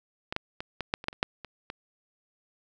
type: clicks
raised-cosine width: 0.3 ms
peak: -16 / -12 / -19 / -16 / -9 / -25 / -11 / -29 / -7 / -24 / -20 dBFS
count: 11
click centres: 0.325 / 0.364 / 0.605 / 0.807 / 0.939 / 1.041 / 1.084 / 1.129 / 1.229 / 1.447 / 1.701 s
effects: none